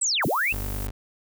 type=linear two-way sweep; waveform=sine; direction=down then up; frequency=8372 to 87.9 to 2800 Hz; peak=-21 dBFS; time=0.01-0.53 s; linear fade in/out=10 ms; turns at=0.26 s
type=noise; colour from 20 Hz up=violet; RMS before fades=-37 dBFS; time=0.22-0.87 s; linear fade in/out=5 ms
type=tone; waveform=30% pulse; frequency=49.54 Hz; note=G1; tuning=19 cents sharp; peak=-26 dBFS; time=0.52-0.91 s; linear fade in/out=10 ms
effects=none